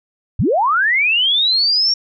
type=linear sweep; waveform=sine; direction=up; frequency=61.74 to 5580 Hz; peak=-12 dBFS; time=0.39-1.94 s; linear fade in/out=5 ms; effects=none